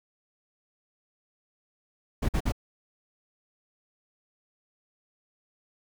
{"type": "noise bursts", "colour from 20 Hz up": "brown", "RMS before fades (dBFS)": -25, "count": 3, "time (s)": [2.22, 2.522], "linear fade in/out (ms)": 10, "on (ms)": 68, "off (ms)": 49, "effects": []}